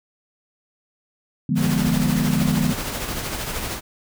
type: chord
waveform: sine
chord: D diminished seventh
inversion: none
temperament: equal with one note detuned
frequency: 149.74 / 174.61 / 207.7 / 246.9 Hz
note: D3 / F3 / Ab3 / Cb4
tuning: +34 / 0 / 0 / 0 cents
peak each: -23 dBFS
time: 1.49-2.73 s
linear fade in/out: 5 ms
type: noise with tremolo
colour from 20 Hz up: pink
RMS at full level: -26 dBFS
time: 1.55-3.81 s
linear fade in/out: 50 ms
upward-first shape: sine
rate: 13 Hz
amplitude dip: 40%
effects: none